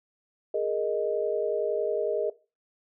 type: chord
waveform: sine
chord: Ab suspended second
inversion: none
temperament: equal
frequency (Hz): 415.3 / 466.2 / 622.3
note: Ab4 / Bb4 / Eb5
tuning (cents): 0 / 0 / 0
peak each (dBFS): -29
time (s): 0.54-2.3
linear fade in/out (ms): 5
effects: noise-tail reverb RT60 0.3 s tail -19 dB re dry